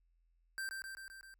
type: tone with echo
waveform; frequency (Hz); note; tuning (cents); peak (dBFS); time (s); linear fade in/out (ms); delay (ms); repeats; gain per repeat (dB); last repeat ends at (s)
square; 1568; G6; 0; -39; 0.58-0.69; 0; 130; 5; -3; 1.34
effects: added 42 Hz sine -70 dBFS peak until 1.39 s